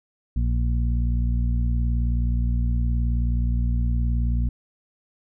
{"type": "harmonic tone", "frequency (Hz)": 59.1, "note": "A#1", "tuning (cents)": 24, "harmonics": [1, 2, 3, 4], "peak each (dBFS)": [-20, -27, -36, -33], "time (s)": [0.36, 4.49], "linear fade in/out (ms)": 5, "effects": []}